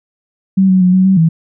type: tone with pitch steps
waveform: sine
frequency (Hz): 191.5 / 186.8 / 181.6 / 187 / 191.2 / 162.9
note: G3 / F#3 / F#3 / F#3 / G3 / E3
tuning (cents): -40 / +17 / -32 / +19 / -43 / -20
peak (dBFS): -6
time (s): 0.57-1.29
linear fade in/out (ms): 10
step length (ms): 120
effects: none